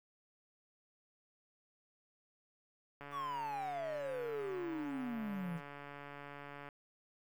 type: click train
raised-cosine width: 0.5 ms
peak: -34 dBFS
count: 527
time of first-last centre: 3.01-6.688 s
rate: 143 Hz
type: exponential sweep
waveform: triangle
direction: down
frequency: 1170 to 160 Hz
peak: -36 dBFS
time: 3.11-5.61 s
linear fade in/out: 50 ms
effects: 11-bit